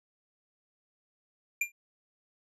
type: tone with exponential decay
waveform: square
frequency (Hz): 2388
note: D7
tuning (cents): +28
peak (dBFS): -24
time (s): 1.61-1.72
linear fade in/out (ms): 5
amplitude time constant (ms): 22
effects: resampled to 32000 Hz